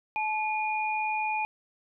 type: tone pair together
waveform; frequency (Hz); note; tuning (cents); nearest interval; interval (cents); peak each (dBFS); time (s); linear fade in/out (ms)
sine; 862 / 2438; A5 / D#7; -36 / -36; octave + tritone; 1800; -28 / -31; 0.16-1.45; 0
effects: none